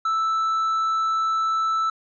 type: tone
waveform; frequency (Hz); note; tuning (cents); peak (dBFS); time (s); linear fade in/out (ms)
triangle; 1318.5; E6; 0; -18; 0.05-1.9; 5
effects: resampled to 16000 Hz